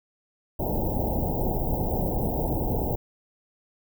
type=band-stop noise; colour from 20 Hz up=pink; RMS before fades=-26 dBFS; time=0.59-2.96 s; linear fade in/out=10 ms; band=890 to 15000 Hz; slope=96 dB/octave; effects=none